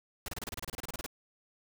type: noise bursts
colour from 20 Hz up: pink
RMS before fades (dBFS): -39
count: 16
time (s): 0.26-1.063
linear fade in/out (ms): 2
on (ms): 23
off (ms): 29
effects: none